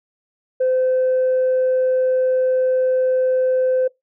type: tone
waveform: sine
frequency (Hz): 514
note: C5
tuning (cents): -31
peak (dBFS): -13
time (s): 0.6-3.88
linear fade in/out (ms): 10
effects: noise-tail reverb RT60 0.2 s tail -25 dB re dry + tanh soft clip ceiling -12 dBFS